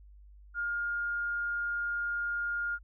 sine tone, 1415 Hz, F6, 22 cents sharp, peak -30 dBFS, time 0.54-2.79 s, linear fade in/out 50 ms, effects added 50 Hz sine -51 dBFS peak until 2.83 s

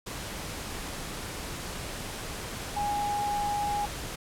sine tone in noise, 824 Hz, G#5, 14 cents flat, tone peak -27 dBFS, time 2.76-3.86 s, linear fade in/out 10 ms, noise pink, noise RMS -37 dBFS, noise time 0.06-4.16 s, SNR +7 dB, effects low-pass 12000 Hz 12 dB/octave

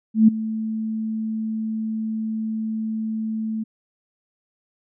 sine tone with ADSR envelope, 220 Hz, A3, in tune, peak -7 dBFS, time 0.14-3.64 s, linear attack 140 ms, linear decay 10 ms, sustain -16 dB, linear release 14 ms, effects none

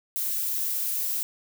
violet noise, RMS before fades -28 dBFS, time 0.16-1.23 s, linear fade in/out 0 ms, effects none

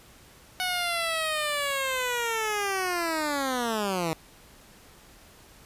10% pulse linear sweep, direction down, 740 to 156.4 Hz, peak -18 dBFS, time 0.6-4.13 s, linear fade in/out 0 ms, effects pink hiss -53 dBFS RMS until 5.65 s + resampled to 32000 Hz

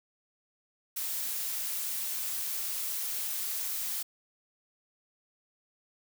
blue noise, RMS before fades -34 dBFS, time 0.96-4.03 s, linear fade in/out 10 ms, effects none

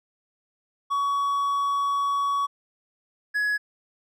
triangle tone pair in turn, 1125 / 1682.2 Hz, C#6 / G#6, +25 / +22 cents, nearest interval perfect fifth, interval 697 cents, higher second, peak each -20 dBFS, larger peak neither, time 0.9-2.47 / 3.34-3.58 s, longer first, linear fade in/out 20 ms, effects none

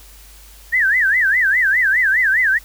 sine tone with vibrato, 1769 Hz, A6, 9 cents sharp, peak -12 dBFS, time 0.72-2.59 s, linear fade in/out 20 ms, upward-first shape sine, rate 4.9 Hz, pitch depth 250 cents each way, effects added 50 Hz sine -42 dBFS peak until 2.64 s + white hiss -45 dBFS RMS until 2.64 s

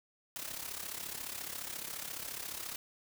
white noise with amplitude modulation, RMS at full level -39 dBFS, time 0.36-2.76 s, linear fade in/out 0 ms, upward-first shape sine, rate 34.4 Hz, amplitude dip 70%, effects none

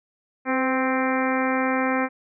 harmonic tone with a mistuned harmonic, 261.6 Hz, C4, in tune, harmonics 1 / 2 / 3 / 4 / 5 / 6 / 7 / 8 / 9, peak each -24 / -27 / -29 / -30 / -31 / -32 / -32 / -33 / -34 dBFS, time 0.45-2.09 s, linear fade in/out 50 ms, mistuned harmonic 2, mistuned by -25 cents, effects none

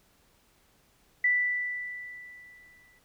sine tone with exponential decay, 1975.5 Hz, B6, in tune, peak -20 dBFS, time 1.24-2.99 s, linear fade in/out 5 ms, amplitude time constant 380 ms, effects pink hiss -65 dBFS RMS until 3.04 s

